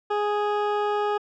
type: tone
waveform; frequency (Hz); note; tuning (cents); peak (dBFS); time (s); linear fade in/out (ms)
20% pulse; 415.3; G#4; 0; -17; 0.1-1.18; 10
effects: low-pass 2000 Hz 12 dB/octave